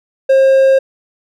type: tone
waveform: triangle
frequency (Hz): 535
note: C5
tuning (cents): +38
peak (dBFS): -4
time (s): 0.29-0.79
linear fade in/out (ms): 10
effects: none